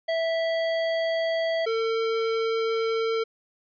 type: tone pair in turn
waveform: square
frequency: 657 / 450.9 Hz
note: E5 / A4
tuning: -6 / +42 cents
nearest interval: perfect fifth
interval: 652 cents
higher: first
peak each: -24 dBFS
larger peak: neither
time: 0.08-1.66 / 1.66-3.24 s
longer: neither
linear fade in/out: 10 ms
effects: resampled to 11025 Hz